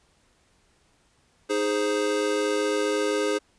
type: chord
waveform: square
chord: Ab major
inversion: second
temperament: equal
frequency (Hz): 311.1 / 415.3 / 523.3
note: Eb4 / Ab4 / C5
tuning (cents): 0 / 0 / 0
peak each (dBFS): -30 / -26 / -29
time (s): 1.49-3.39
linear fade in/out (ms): 20
effects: pink hiss -64 dBFS RMS until 3.58 s + resampled to 22050 Hz